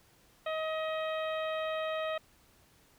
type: harmonic tone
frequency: 632 Hz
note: D#5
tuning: 27 cents sharp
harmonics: 1 / 2 / 3 / 4 / 5 / 6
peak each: -33 / -39 / -43 / -45 / -47 / -49 dBFS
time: 0.46-2.18 s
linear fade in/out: 5 ms
effects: pink hiss -64 dBFS RMS until 2.98 s